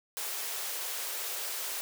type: high-pass noise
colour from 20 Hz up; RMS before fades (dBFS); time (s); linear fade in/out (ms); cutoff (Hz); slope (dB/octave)
white; -36; 0.17-1.81; 0; 370; 48
effects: none